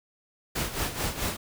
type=noise with tremolo; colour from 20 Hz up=pink; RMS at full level=-28 dBFS; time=0.55-1.37 s; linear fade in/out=10 ms; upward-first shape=sine; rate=4.6 Hz; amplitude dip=70%; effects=none